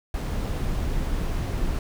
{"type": "noise", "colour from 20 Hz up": "brown", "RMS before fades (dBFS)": -26, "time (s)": [0.14, 1.79], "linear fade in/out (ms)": 2, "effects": []}